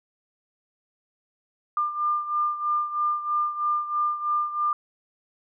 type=beating tone pair; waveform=sine; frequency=1198 / 1201.1 Hz; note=D6 / D6; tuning=+34 / +39 cents; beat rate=3.1 Hz; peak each=-24 / -29 dBFS; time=1.77-4.73 s; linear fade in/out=2 ms; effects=none